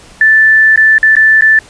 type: tone with dropouts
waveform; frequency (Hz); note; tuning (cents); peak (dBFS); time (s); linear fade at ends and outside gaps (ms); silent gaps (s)
sine; 1760; A6; 0; -3; 0.21-1.59; 2; 0.76-0.775 / 0.982-1.029 / 1.154-1.166 / 1.41-1.421
effects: pink hiss -38 dBFS RMS until 1.69 s + resampled to 22050 Hz